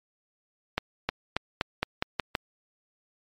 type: accelerating click train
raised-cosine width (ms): 0.3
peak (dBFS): -9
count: 8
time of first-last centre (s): 0.78-2.352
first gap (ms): 310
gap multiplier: 0.89
effects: MP3 64 kbps